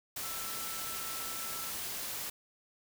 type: tone in noise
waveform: sine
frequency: 1330 Hz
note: E6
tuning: 15 cents sharp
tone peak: -46 dBFS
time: 0.23-1.7 s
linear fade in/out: 5 ms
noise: white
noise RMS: -39 dBFS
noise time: 0.16-2.3 s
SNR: -10 dB
effects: none